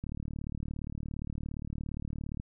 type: click train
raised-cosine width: 5 ms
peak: -25 dBFS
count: 89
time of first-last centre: 0.04-2.399 s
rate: 37.3 Hz
effects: none